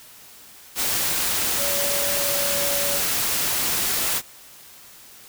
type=tone in noise; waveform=sine; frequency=568 Hz; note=C#5; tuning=42 cents sharp; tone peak=-28 dBFS; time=1.57-3.01 s; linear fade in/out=50 ms; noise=white; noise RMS=-23 dBFS; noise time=0.75-4.22 s; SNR=-8 dB; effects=white hiss -46 dBFS RMS until 5.28 s